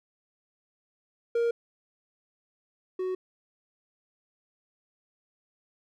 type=tone pair in turn; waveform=triangle; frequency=468.2 / 371 Hz; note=A#4 / F#4; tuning=+8 / +5 cents; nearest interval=major third; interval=403 cents; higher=first; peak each=-21 / -26 dBFS; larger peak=first; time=1.35-1.51 / 2.99-3.15 s; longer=neither; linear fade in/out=5 ms; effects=none